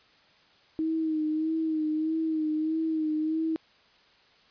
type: tone with vibrato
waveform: sine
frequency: 314.9 Hz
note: D#4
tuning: 21 cents sharp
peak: -25 dBFS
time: 0.79-3.56 s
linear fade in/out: 0 ms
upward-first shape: sine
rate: 1.6 Hz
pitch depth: 40 cents each way
effects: white hiss -60 dBFS RMS until 4.5 s + resampled to 11025 Hz